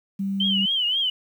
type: tone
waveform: sine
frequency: 196 Hz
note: G3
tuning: in tune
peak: -23 dBFS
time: 0.19-0.66 s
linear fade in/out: 10 ms
type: tone with vibrato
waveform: sine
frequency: 3052 Hz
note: G7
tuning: 47 cents flat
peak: -20 dBFS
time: 0.4-1.1 s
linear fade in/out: 5 ms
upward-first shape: triangle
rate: 3.8 Hz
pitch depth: 140 cents each way
effects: 9-bit